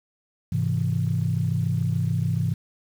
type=chord; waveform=sine; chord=Ab augmented; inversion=none; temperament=equal; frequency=103.83 / 130.81 / 164.81 Hz; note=Ab2 / C3 / E3; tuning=0 / 0 / 0 cents; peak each=-25 dBFS; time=0.52-2.54 s; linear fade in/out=5 ms; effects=tanh soft clip ceiling -12 dBFS + 8-bit